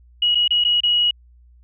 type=tone with dropouts; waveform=sine; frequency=2906 Hz; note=F#7; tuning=32 cents flat; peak=-14 dBFS; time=0.22-1.11 s; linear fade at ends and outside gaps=5 ms; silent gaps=0.348-0.353 / 0.479-0.506 / 0.64-0.648 / 0.805-0.834 s; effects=added 60 Hz sine -47 dBFS peak until 1.63 s